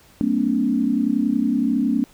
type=tone cluster; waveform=sine; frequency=190.5 / 225.2 / 255.5 / 286.8 Hz; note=G3 / A3 / C4 / D4; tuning=-49 / +40 / -41 / -41 cents; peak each=-29 / -21 / -22 / -22 dBFS; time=0.21-2.04 s; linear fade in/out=0 ms; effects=pink hiss -52 dBFS RMS until 2.13 s